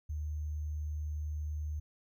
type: tone with sample-and-hold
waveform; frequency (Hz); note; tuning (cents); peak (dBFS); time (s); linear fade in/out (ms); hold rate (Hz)
sine; 75.8; D#2; -45; -34; 0.09-1.8; 10; 6300
effects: none